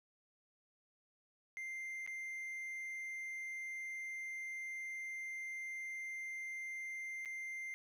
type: tone with dropouts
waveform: triangle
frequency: 2093 Hz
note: C7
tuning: in tune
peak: -40 dBFS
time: 1.57-7.74 s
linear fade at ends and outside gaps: 0 ms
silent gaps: 2.064-2.075 / 7.25-7.257 s
effects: none